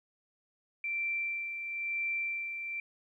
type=tone with tremolo; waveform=sine; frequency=2349 Hz; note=D7; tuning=in tune; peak=-30 dBFS; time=0.84-2.8 s; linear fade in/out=2 ms; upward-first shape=sine; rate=1 Hz; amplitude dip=50%; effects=12-bit